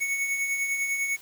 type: tone with tremolo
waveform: square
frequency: 2216 Hz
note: C#7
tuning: 1 cent flat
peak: -24 dBFS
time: 0-1.17 s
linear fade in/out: 20 ms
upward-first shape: triangle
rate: 10 Hz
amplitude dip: 50%
effects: white hiss -50 dBFS RMS until 1.21 s